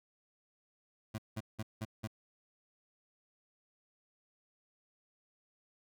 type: tone bursts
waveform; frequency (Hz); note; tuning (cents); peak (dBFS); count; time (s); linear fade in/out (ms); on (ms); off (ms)
25% pulse; 109.2; A2; -13; -33; 5; 1.14-2.075; 10; 43; 180
effects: none